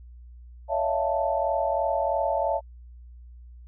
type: tone cluster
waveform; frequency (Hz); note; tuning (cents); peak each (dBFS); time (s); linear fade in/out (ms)
sine; 563 / 643 / 686 / 882; C#5 / E5 / F5 / A5; +27 / -43 / -31 / +4; -28; 0.68-2.61; 50
effects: added 60 Hz sine -43 dBFS peak until 3.67 s